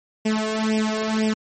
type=tone with flanger; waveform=sawtooth; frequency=217.7 Hz; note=A3; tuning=18 cents flat; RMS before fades=-22 dBFS; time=0.25-1.34 s; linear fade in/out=10 ms; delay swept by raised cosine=0.36 to 1.86 ms; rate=2 Hz; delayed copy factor=+0.95; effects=MP3 32 kbps